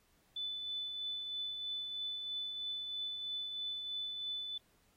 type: tone with tremolo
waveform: sine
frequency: 3498 Hz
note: A7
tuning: 11 cents flat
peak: -36 dBFS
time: 0.36-4.58 s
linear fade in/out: 5 ms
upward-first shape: triangle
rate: 3.1 Hz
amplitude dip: 40%
effects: pink hiss -72 dBFS RMS until 4.96 s + AAC 48 kbps